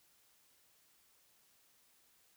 silence, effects white hiss -70 dBFS RMS until 2.36 s

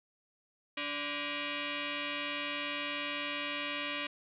sine tone with frequency modulation, 289.2 Hz, D4, 27 cents flat, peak -34 dBFS, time 0.77-4.07 s, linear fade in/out 5 ms, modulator 437 Hz, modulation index 7.1, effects none

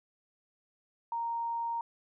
sine tone, 930 Hz, A#5, 4 cents flat, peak -31 dBFS, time 1.12-1.81 s, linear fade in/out 2 ms, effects none

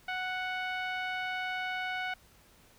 10% pulse tone with low-pass filter, 740 Hz, F#5, in tune, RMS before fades -35 dBFS, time 0.08-2.14 s, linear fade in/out 5 ms, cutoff 2100 Hz, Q 1.1, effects pink hiss -61 dBFS RMS until 2.78 s

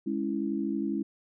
sine chord, C# minor, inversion second, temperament equal, 207.7 / 277.2 / 329.6 Hz, G#3 / C#4 / E4, 0 / 0 / 0 cents, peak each -32 dBFS, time 0.06-1.03 s, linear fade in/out 10 ms, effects none

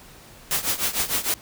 white noise with tremolo, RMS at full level -21 dBFS, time 0.51-1.34 s, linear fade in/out 0 ms, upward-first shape triangle, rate 6.6 Hz, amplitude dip 90%, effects pink hiss -47 dBFS RMS until 1.41 s

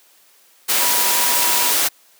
sine tone in noise, 967 Hz, B5, 37 cents flat, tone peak -25 dBFS, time 0.79-1.73 s, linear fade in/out 20 ms, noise white, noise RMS -17 dBFS, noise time 0.68-1.89 s, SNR -11 dB, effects white hiss -53 dBFS RMS until 2.19 s + high-pass 300 Hz 12 dB/octave

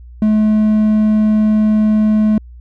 triangle tone with hard clipping, 214.5 Hz, A3, 44 cents flat, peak -10 dBFS, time 0.22-2.38 s, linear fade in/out 2 ms, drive 6 dB, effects added 60 Hz sine -33 dBFS peak until 2.6 s

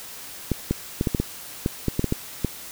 clicks, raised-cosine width 3 ms, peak -8 dBFS, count 12, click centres 0.517 / 0.71 / 1.011 / 1.072 / 1.148 / 1.2 / 1.661 / 1.883 / 1.994 / 2.043 / 2.124 / 2.447 s, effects white hiss -39 dBFS RMS until 2.71 s

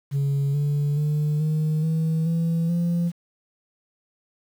sine tone with pitch steps, 140 / 144.85 / 149.88 / 155.07 / 160.45 / 166.01 / 171.76 Hz, C#3 / D3 / D3 / D#3 / E3 / E3 / F3, +18 / -24 / +36 / -6 / -46 / +13 / -29 cents, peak -17 dBFS, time 0.11-3.12 s, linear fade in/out 50 ms, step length 430 ms, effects tanh soft clip ceiling -19 dBFS + 8-bit

